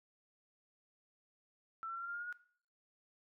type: tone with pitch steps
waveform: sine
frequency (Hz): 1334 / 1349.5 / 1365.2 / 1381 / 1397.1 / 1413.3 / 1429.7 / 1446.4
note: E6 / E6 / F6 / F6 / F6 / F6 / F6 / F#6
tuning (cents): +20 / +40 / -40 / -20 / 0 / +20 / +40 / -40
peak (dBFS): -40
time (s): 1.83-2.326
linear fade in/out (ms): 0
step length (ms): 62
effects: noise-tail reverb RT60 0.5 s tail -17 dB re dry